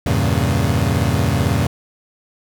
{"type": "chord", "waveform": "30% pulse", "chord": "E diminished seventh", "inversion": "none", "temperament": "equal", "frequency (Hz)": [82.41, 98, 116.54, 138.59], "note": ["E2", "G2", "Bb2", "Db3"], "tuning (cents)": [0, 0, 0, 0], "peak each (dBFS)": -18, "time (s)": [0.06, 1.67], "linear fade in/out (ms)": 5, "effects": []}